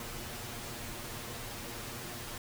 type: noise with comb filter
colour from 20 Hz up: pink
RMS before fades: -42 dBFS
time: 0-2.38 s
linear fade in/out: 2 ms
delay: 8.5 ms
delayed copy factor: +0.75
effects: none